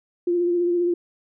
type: tone with vibrato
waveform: sine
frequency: 349.2 Hz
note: F4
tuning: in tune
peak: -18 dBFS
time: 0.27-0.94 s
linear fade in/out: 5 ms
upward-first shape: triangle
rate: 15 Hz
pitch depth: 33 cents each way
effects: none